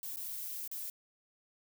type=noise with dropouts; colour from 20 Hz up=violet; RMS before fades=-41 dBFS; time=0.03-0.9 s; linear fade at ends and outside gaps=1 ms; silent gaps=0.161-0.17 / 0.677-0.714 s; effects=none